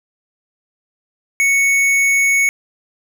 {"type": "tone with hard clipping", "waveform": "sine", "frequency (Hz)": 2217, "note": "C#7", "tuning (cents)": 0, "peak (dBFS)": -13, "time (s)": [1.4, 2.49], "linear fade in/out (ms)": 0, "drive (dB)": 12, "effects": []}